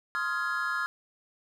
triangle chord, F minor seventh, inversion second, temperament just, 1047.7 / 1257.2 / 1396.9 / 1676.3 Hz, C6 / Eb6 / F6 / Ab6, +2 / +18 / 0 / +16 cents, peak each -35 / -33 / -30 / -31 dBFS, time 0.15-0.86 s, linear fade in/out 0 ms, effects none

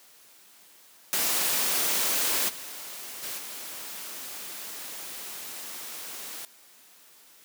white noise with level steps, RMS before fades -26 / -40 / -35 / -39 dBFS, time 1.13-6.45 s, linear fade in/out 0 ms, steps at 2.48 / 3.22 / 3.37 s, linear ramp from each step 20 ms, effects white hiss -55 dBFS RMS until 7.44 s + high-pass 200 Hz 12 dB/octave

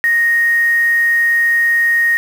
sine tone with quantisation, 1864.7 Hz, A#6, in tune, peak -10 dBFS, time 0.04-2.17 s, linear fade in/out 0 ms, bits 5, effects none

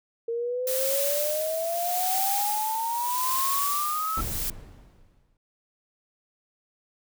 sine exponential sweep, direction up, 459.1 to 1318.5 Hz, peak -26 dBFS, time 0.28-4.21 s, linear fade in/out 5 ms
blue noise with tremolo, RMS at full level -27 dBFS, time 0.67-4.5 s, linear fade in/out 2 ms, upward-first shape sine, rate 0.8 Hz, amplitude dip 65%
brown noise with exponential decay, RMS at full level -28 dBFS, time 4.17-5.37 s, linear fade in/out 2 ms, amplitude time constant 260 ms
effects none

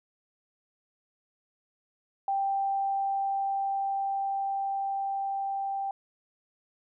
sine tone with level ramp, 786 Hz, G5, 4 cents sharp, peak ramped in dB -25 to -29 dBFS, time 2.28-5.91 s, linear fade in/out 2 ms, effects none

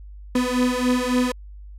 35% pulse beating tone pair, 248 / 251.6 Hz, B3 / B3, +7 / +32 cents, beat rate 3.6 Hz, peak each -20 dBFS, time 0.35-1.32 s, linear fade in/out 5 ms, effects added 50 Hz sine -37 dBFS peak until 1.78 s + low-pass 11000 Hz 12 dB/octave

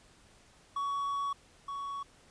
triangle tone pair in turn, 1123 / 1118.6 Hz, C#6 / C#6, +22 / +15 cents, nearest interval unison, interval 7 cents, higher first, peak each -29 / -34 dBFS, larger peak first, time 0.76-1.33 / 1.68-2.03 s, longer first, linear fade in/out 5 ms, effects pink hiss -61 dBFS RMS until 2.3 s + resampled to 22050 Hz

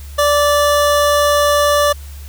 25% pulse tone, 583 Hz, D5, 13 cents flat, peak -7 dBFS, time 0.18-1.93 s, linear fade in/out 10 ms, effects added 71 Hz sine -29 dBFS peak until 2.28 s + white hiss -42 dBFS RMS until 2.28 s

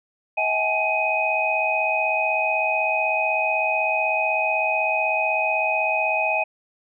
sine tone cluster, 640 / 771 / 847 / 2507 Hz, D#5 / G5 / G#5 / D#7, +49 / -29 / +34 / +12 cents, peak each -25 / -28 / -27 / -22 dBFS, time 0.37-6.44 s, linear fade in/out 10 ms, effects none

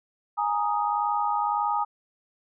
sine chord, Ab suspended second, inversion none, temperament equal, 830.6 / 932.3 / 1244.5 Hz, Ab5 / Bb5 / Eb6, 0 / 0 / 0 cents, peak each -26 / -28 / -28 dBFS, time 0.37-1.85 s, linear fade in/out 20 ms, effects none

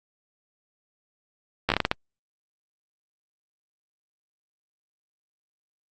slowing click train, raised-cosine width 0.3 ms, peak -5 dBFS, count 8, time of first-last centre 1.69-1.914 s, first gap 12 ms, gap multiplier 1.32, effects Opus 48 kbps

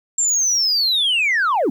sine linear sweep, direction down, 7459 to 218.3 Hz, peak -13 dBFS, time 0.18-1.7 s, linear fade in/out 5 ms, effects tanh soft clip ceiling -13 dBFS + 9-bit

